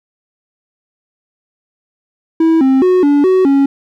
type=tone with pitch steps; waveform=triangle; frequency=325.2 / 265.1 / 366.8 / 287.5 / 373.9 / 276.6 Hz; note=E4 / C4 / F#4 / D4 / F#4 / C#4; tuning=-23 / +23 / -15 / -37 / +18 / -4 cents; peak=-5 dBFS; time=2.4-3.66 s; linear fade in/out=5 ms; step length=210 ms; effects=none